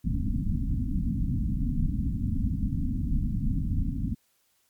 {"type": "low-pass noise", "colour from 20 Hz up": "pink", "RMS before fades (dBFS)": -27, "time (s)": [0.04, 4.15], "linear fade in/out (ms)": 10, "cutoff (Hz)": 280, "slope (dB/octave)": 96, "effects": ["white hiss -69 dBFS RMS until 4.69 s", "MP3 96 kbps"]}